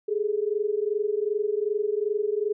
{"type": "tone pair together", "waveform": "sine", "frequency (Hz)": [407.2, 429.8], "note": ["G#4", "A4"], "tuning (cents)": [-34, -41], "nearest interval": "minor second", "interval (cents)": 93, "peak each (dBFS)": [-26, -26], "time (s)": [0.08, 2.53], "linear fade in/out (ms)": 10, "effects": []}